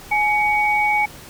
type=tone pair together; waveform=sine; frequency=840 / 2246 Hz; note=G#5 / C#7; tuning=+19 / +22 cents; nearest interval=octave + perfect fourth; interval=1703 cents; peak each=-18 dBFS; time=0.11-1.06 s; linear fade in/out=10 ms; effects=pink hiss -40 dBFS RMS until 1.29 s